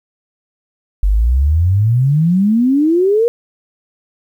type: exponential sweep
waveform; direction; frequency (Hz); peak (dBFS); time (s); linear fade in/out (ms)
sine; up; 46.25 to 482; -9; 1.03-3.28; 0
effects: 8-bit